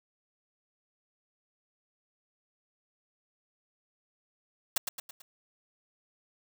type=noise with echo; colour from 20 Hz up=white; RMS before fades=-27 dBFS; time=4.76-4.78 s; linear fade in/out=5 ms; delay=110 ms; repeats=4; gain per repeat=-6 dB; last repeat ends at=5.22 s; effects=none